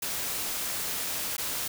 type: noise with dropouts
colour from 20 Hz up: white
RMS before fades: -32 dBFS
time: 0.02-1.68 s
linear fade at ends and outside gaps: 5 ms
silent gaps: 1.367-1.38 s
effects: none